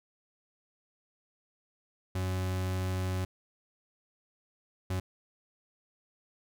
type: tone bursts at uneven times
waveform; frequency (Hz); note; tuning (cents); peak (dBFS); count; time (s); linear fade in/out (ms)
40% pulse; 92.9; F#2; +7; -29; 2; 2.15-3.25 / 4.9-5; 5
effects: none